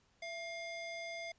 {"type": "ring-modulated tone", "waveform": "square", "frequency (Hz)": 1396.9, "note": "F6", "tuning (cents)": 0, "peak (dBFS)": -39, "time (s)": [0.22, 1.32], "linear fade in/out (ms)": 5, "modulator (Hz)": 727, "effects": ["pink hiss -72 dBFS RMS until 1.38 s", "resampled to 16000 Hz"]}